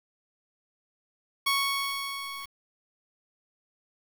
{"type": "tone with level ramp", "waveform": "15% pulse", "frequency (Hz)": 1108.7, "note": "C#6", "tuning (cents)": 0, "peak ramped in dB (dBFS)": [-16, -32], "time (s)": [1.46, 2.46], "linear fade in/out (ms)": 10, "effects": ["8-bit"]}